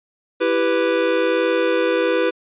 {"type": "chord", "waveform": "square", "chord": "E minor", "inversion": "none", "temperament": "equal with one note detuned", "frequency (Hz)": [331, 392, 493.9], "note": ["E4", "G4", "B4"], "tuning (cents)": [7, 0, 0], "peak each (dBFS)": [-23, -23, -19], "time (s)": [0.4, 2.31], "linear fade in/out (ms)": 20, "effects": ["resampled to 8000 Hz"]}